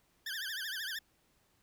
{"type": "tone with vibrato", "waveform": "20% pulse", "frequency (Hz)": 1661.2, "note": "G#6", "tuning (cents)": 0, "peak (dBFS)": -32, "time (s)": [0.26, 0.99], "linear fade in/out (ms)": 5, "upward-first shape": "triangle", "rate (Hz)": 13, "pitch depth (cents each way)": 200, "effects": ["pink hiss -72 dBFS RMS until 1.62 s"]}